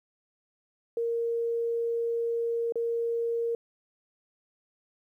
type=tone with dropouts; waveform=sine; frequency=465.2 Hz; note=A#4; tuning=4 cents flat; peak=-26 dBFS; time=0.97-3.55 s; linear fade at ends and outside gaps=2 ms; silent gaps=2.723-2.756 s; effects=11-bit